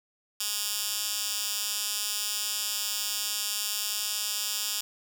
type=tone with high-pass filter; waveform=10% pulse; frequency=207.7 Hz; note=G#3; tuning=in tune; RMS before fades=-31 dBFS; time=0.4-4.81 s; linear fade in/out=5 ms; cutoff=4600 Hz; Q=0.89; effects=none